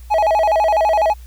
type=tone with vibrato; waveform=triangle; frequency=737 Hz; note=F#5; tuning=7 cents flat; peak=-10 dBFS; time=0.1-1.14 s; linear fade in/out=20 ms; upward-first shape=square; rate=12 Hz; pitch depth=230 cents each way; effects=added 60 Hz sine -34 dBFS peak until 1.26 s + white hiss -51 dBFS RMS until 1.26 s